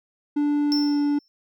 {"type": "tone with pitch glide", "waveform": "triangle", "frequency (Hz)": [292.4, 290], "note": ["D4", "D4"], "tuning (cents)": [-7, -22], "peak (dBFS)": -17, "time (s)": [0.36, 1.19], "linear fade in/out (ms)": 10, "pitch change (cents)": -15, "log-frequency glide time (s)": [0.68, 0.99]}
{"type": "tone with exponential decay", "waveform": "triangle", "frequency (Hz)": 5370, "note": "E8", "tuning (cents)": 31, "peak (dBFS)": -21, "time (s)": [0.72, 1.28], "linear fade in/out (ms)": 0, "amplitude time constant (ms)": 120}
{"effects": []}